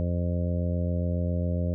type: harmonic tone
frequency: 87.3 Hz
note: F2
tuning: in tune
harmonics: 1 / 2 / 3 / 4 / 5 / 6 / 7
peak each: -26 / -30 / -37 / -43 / -43 / -37 / -38 dBFS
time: 0-1.74 s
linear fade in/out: 0 ms
effects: none